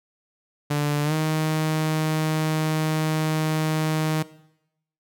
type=tone with pitch glide; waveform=sawtooth; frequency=146.83 to 156.46 Hz; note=D3 to D#3; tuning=0 to +10 cents; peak=-17 dBFS; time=0.7-4.23 s; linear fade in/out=10 ms; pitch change=+110 cents; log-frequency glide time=1.04-1.13 s; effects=noise-tail reverb RT60 0.8 s tail -18 dB re dry